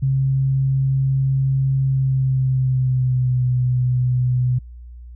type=tone with pitch glide; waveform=sine; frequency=134.5 to 125.49 Hz; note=C3 to B2; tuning=+48 to +28 cents; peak=-15 dBFS; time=0.02-4.59 s; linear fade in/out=10 ms; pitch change=-120 cents; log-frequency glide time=1.82-3.47 s; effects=added 60 Hz sine -35 dBFS peak until 5.15 s